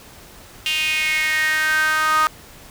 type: tone with high-pass filter sweep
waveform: sawtooth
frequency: 311.1 Hz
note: D#4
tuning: in tune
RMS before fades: -19 dBFS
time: 0.66-2.27 s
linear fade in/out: 0 ms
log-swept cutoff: 2800 to 1200 Hz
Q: 6.6
effects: pink hiss -43 dBFS RMS until 2.7 s